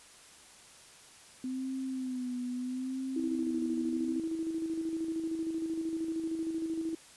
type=tone with vibrato; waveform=sine; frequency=255.6 Hz; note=C4; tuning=40 cents flat; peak=-33 dBFS; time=1.44-4.2 s; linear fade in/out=2 ms; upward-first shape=sine; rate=0.76 Hz; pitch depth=57 cents each way
type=tone with tremolo; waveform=sine; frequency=325 Hz; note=E4; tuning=24 cents flat; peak=-30 dBFS; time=3.16-6.95 s; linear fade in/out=5 ms; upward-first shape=square; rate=13 Hz; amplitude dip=40%
effects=white hiss -55 dBFS RMS until 7.16 s + resampled to 24000 Hz